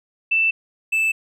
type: tone pair in turn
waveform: sine / triangle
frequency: 2657 / 2636 Hz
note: E7 / E7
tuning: +13 / -1 cents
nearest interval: unison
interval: 14 cents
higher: first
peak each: -15 dBFS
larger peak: neither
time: 0.31-0.51 / 0.92-1.12 s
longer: neither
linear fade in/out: 10 ms
effects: none